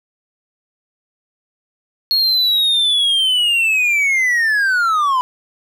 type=linear sweep; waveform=triangle; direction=down; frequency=4322 to 987.8 Hz; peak=-11 dBFS; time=2.11-5.21 s; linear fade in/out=0 ms; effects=none